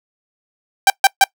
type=tone bursts; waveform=sawtooth; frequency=784 Hz; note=G5; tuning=in tune; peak=-3 dBFS; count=3; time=0.87-1.24 s; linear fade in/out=2 ms; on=30 ms; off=140 ms; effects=noise-tail reverb RT60 0.1 s tail -24 dB re dry